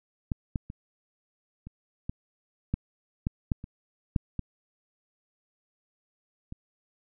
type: clicks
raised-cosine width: 5 ms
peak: -16 / -16 / -26 / -29 / -19 / -14 / -14 / -13 / -27 / -11 / -18 / -26 dBFS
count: 12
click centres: 0.318 / 0.558 / 0.701 / 1.67 / 2.095 / 2.74 / 3.269 / 3.518 / 3.641 / 4.162 / 4.393 / 6.524 s
effects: none